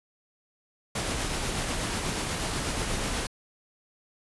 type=noise with tremolo; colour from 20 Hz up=pink; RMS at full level=-29 dBFS; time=0.95-3.27 s; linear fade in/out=5 ms; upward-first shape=sine; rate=8.2 Hz; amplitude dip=25%; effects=resampled to 24000 Hz